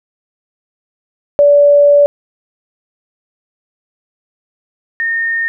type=tone pair in turn; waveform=sine; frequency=577 / 1831.9 Hz; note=D5 / A#6; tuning=-31 / -31 cents; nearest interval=octave + minor sixth; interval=2000 cents; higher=second; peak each=-4 / -13 dBFS; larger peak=first; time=1.39-2.06 / 5-5.48 s; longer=first; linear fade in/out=0 ms; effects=none